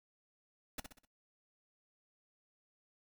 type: noise with echo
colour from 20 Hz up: pink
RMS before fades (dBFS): -40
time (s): 0.78-0.8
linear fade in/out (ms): 5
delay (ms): 63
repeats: 4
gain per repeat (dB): -7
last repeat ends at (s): 1.052
effects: noise-tail reverb RT60 0.1 s tail -17 dB re dry